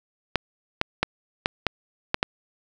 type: clicks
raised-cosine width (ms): 0.3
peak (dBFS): -4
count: 7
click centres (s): 0.357 / 0.814 / 1.03 / 1.459 / 1.667 / 2.144 / 2.229
effects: none